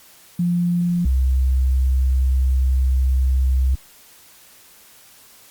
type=tone pair in turn; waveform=sine; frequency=174.61 / 65.03 Hz; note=F3 / C2; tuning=0 / -10 cents; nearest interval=octave + perfect fourth; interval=1710 cents; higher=first; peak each=-16 / -14 dBFS; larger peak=second; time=0.39-1.05 / 1.05-3.75 s; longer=second; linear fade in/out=5 ms; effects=white hiss -48 dBFS RMS until 5.5 s + Opus 48 kbps